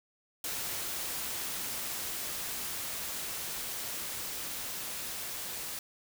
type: noise with level ramp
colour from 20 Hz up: white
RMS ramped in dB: -36 to -39 dBFS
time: 0.44-5.79 s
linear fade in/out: 2 ms
effects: none